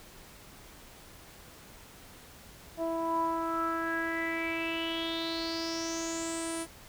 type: tone with low-pass filter sweep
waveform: sawtooth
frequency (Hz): 329.6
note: E4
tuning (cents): 0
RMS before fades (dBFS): -33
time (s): 2.77-6.67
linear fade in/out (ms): 50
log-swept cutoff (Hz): 750 to 10000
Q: 7.6
effects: pink hiss -52 dBFS RMS until 6.88 s